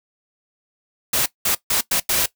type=noise bursts at uneven times; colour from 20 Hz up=white; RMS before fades=-19 dBFS; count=5; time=1.13-1.26 / 1.45-1.55 / 1.7-1.81 / 1.91-2 / 2.09-2.26 s; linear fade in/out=5 ms; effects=noise-tail reverb RT60 0.1 s tail -18 dB re dry